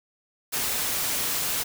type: noise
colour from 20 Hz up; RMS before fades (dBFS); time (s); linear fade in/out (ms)
white; -27; 0.52-1.64; 20
effects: none